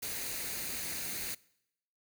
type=noise with comb filter; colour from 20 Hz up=white; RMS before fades=-38 dBFS; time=0.02-1.35 s; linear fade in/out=10 ms; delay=0.46 ms; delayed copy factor=+0.5; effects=noise-tail reverb RT60 0.8 s tail -23 dB re dry